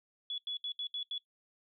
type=tone bursts at uneven times; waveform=sine; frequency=3400 Hz; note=G#7; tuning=40 cents sharp; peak=-35 dBFS; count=6; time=0.3-0.38 / 0.47-0.57 / 0.64-0.72 / 0.79-0.87 / 0.94-1.03 / 1.11-1.18 s; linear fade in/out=2 ms; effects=noise-tail reverb RT60 0.1 s tail -18 dB re dry